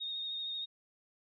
sine tone with vibrato, 3708 Hz, A#7, 10 cents flat, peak -36 dBFS, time 0-0.66 s, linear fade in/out 20 ms, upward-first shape sine, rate 13 Hz, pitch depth 22 cents each way, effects none

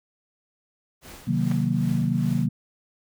pink noise with tremolo, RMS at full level -42 dBFS, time 1.01-2.48 s, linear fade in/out 50 ms, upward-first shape triangle, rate 2.5 Hz, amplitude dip 75%
sine chord, C half-diminished seventh, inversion none, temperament equal, 130.81 / 155.56 / 185 / 233.1 Hz, C3 / Eb3 / Gb3 / Bb3, 0 / 0 / 0 / 0 cents, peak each -26 dBFS, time 1.27-2.49 s, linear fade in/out 10 ms
clicks, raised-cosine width 0.5 ms, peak -23 dBFS, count 2, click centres 1.514 / 1.519 s
effects none

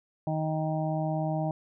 harmonic tone, 156.7 Hz, D#3, 13 cents sharp, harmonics 1 / 2 / 4 / 5 / 6, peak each -29 / -35 / -33 / -35 / -44 dBFS, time 0.27-1.51 s, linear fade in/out 2 ms, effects none

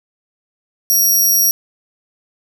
10% pulse tone, 5670 Hz, F8, 25 cents sharp, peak -5 dBFS, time 0.9-1.51 s, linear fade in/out 0 ms, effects none

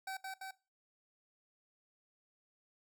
25% pulse tone with echo, 767 Hz, G5, 38 cents flat, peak -36 dBFS, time 0.07-0.17 s, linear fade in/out 5 ms, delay 170 ms, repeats 2, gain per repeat -2 dB, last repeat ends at 0.51 s, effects noise-tail reverb RT60 0.3 s tail -19 dB re dry

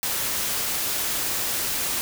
white noise, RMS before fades -26 dBFS, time 0.03-2.01 s, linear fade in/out 0 ms, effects none

